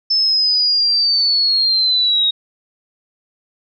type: linear sweep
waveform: sine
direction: down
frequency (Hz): 5274 to 3764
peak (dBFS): -12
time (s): 0.1-2.31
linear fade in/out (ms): 10
effects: none